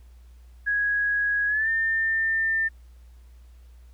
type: tone with pitch glide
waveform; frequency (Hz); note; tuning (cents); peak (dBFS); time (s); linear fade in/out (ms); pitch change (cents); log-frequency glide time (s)
sine; 1660 to 1799.8; G#6 to A6; -1 to +39; -21; 0.66-2.69; 20; +140; 1.47-1.69
effects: added 60 Hz sine -46 dBFS peak until 3.93 s + pink hiss -65 dBFS RMS until 3.93 s